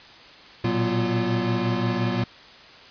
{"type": "tone cluster", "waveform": "square", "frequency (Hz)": [115.4, 121.1, 186.8, 242, 345.9], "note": ["A#2", "B2", "F#3", "B3", "F4"], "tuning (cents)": [-17, -34, 17, -35, -17], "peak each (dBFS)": -29, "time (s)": [0.64, 2.24], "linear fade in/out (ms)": 5, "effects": ["white hiss -46 dBFS RMS until 2.9 s", "resampled to 11025 Hz"]}